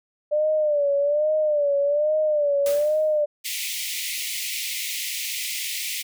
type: tone with vibrato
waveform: sine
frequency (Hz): 591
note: D5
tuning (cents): +11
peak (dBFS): -18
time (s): 0.31-3.26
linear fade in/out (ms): 20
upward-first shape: sine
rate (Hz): 1.2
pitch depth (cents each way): 84
type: noise with exponential decay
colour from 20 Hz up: white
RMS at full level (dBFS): -31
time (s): 2.66-3.22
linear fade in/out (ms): 1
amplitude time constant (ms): 120
type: high-pass noise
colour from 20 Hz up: pink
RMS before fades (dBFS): -29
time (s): 3.44-6.03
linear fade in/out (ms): 20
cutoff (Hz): 2000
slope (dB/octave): 96
effects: none